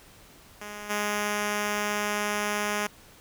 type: tone with level steps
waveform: 5% pulse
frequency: 207.7 Hz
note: G#3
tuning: in tune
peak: -26 / -15 dBFS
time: 0.61-2.87 s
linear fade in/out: 5 ms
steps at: 0.89 s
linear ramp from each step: 20 ms
effects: pink hiss -53 dBFS RMS until 3.2 s